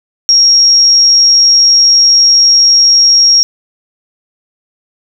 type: tone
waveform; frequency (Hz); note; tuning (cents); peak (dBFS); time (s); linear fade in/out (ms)
sine; 5588; F8; 0; -3; 0.29-3.43; 0
effects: none